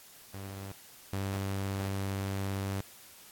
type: tone pair in turn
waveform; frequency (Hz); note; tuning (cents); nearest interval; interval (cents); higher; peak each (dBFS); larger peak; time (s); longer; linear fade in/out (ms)
sawtooth; 97.7 / 97.7; G2 / G2; -5 / -5; unison; 0; neither; -36 / -28; second; 0.34-0.72 / 1.13-2.81; second; 0
effects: white hiss -54 dBFS RMS until 3.31 s + AAC 64 kbps